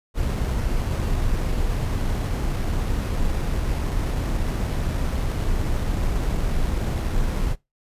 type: noise with sample-and-hold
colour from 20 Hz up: brown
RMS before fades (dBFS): -23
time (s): 0.14-7.56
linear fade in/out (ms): 50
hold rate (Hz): 7350
effects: noise-tail reverb RT60 0.2 s tail -21 dB re dry + resampled to 32000 Hz

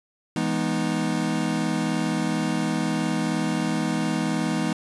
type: chord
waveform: square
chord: E major seventh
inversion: none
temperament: equal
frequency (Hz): 164.81 / 207.7 / 246.9 / 311.1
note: E3 / G#3 / B3 / D#4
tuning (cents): 0 / 0 / 0 / 0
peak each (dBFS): -29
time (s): 0.36-4.73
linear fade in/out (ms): 2
effects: resampled to 24000 Hz

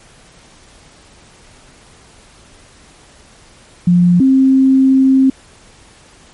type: tone pair in turn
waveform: sine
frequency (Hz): 176.2 / 265.5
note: F3 / C4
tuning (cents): +16 / +25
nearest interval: perfect fifth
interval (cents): 709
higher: second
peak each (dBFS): -6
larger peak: neither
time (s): 3.87-4.2 / 4.2-5.3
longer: second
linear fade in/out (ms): 5
effects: pink hiss -44 dBFS RMS until 6.33 s + MP3 48 kbps

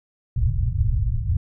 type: low-pass noise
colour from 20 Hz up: white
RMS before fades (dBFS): -21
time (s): 0.36-1.37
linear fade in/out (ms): 5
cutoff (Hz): 120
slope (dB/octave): 48
effects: none

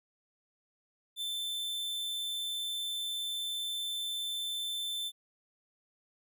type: tone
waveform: 45% pulse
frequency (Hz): 3539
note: A7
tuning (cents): +9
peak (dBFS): -34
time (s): 1.16-5.12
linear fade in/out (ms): 50
effects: none

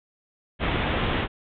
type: low-pass noise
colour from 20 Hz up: pink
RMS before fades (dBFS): -25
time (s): 0.59-1.28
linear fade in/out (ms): 50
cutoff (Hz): 3600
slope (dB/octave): 96
effects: none

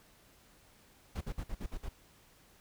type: noise bursts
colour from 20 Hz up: brown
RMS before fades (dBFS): -37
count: 7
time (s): 1.15-1.89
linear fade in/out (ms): 10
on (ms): 62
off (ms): 51
effects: pink hiss -63 dBFS RMS until 2.6 s

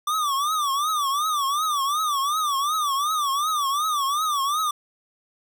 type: tone with vibrato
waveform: square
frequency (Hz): 1174.7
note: D6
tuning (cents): 0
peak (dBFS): -22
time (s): 0.07-4.71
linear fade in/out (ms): 5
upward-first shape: triangle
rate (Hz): 2.7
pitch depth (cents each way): 170
effects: none

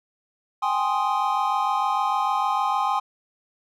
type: chord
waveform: triangle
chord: Ab major seventh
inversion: third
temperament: equal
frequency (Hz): 784 / 830.6 / 1046.5 / 1244.5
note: G5 / Ab5 / C6 / Eb6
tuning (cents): 0 / 0 / 0 / 0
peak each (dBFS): -25 / -24 / -23 / -26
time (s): 0.62-3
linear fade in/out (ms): 10
effects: none

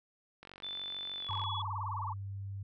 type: click train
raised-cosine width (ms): 0.3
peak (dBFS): -33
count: 48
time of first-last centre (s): 0.43-1.439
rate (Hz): 46.6
type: tone with pitch glide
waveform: sine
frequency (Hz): 3520 to 3386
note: A7 to G#7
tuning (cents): 0 to +33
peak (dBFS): -38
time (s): 0.63-1.62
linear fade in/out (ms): 5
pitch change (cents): -67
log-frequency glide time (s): 1.17-1.3
type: tone with vibrato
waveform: sine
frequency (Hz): 1001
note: B5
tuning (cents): +23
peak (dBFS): -36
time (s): 1.28-2.14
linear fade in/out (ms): 20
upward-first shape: sine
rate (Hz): 19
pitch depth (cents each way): 270
type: tone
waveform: sine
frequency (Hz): 98.5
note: G2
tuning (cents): +9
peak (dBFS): -38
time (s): 1.29-2.63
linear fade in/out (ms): 5
effects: none

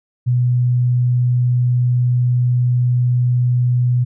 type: tone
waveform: sine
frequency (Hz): 123.47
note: B2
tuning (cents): 0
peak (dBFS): -12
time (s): 0.26-4.05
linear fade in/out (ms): 20
effects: none

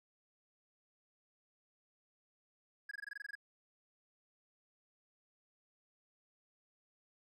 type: tone bursts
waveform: triangle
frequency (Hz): 1661.2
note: G#6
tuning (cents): 0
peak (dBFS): -40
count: 11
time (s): 2.89-3.353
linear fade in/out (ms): 5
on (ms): 23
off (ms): 21
effects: none

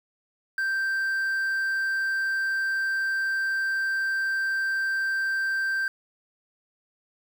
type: tone with quantisation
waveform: triangle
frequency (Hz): 1568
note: G6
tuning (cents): 0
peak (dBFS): -22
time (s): 0.58-5.88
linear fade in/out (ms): 2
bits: 8
effects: none

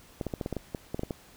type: clicks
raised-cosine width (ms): 2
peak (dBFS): -18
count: 12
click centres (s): 0.212 / 0.267 / 0.338 / 0.412 / 0.461 / 0.527 / 0.567 / 0.748 / 0.945 / 0.994 / 1.034 / 1.108
effects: pink hiss -55 dBFS RMS until 1.36 s

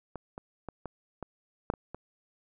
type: clicks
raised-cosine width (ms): 1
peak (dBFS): -24 / -26 / -24 / -23 / -23 / -12 / -24 / -25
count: 8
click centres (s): 0.157 / 0.379 / 0.687 / 0.857 / 1.227 / 1.701 / 1.738 / 1.946
effects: none

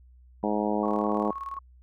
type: harmonic tone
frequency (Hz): 105.1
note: G#2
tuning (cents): +21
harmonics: 2 / 3 / 4 / 5 / 6 / 7 / 8 / 9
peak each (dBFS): -29 / -31 / -32 / -33 / -34 / -34 / -35 / -36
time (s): 0.43-1.31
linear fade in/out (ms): 5
type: tone with tremolo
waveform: sine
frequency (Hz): 1100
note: C#6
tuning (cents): -14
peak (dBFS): -31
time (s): 0.83-1.59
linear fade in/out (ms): 5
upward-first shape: square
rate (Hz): 19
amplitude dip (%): 60
effects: added 62 Hz sine -51 dBFS peak until 1.82 s

